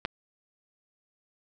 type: clicks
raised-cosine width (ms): 0.3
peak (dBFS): -12 / -25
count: 2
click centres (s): 0.051 / 0.057
effects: none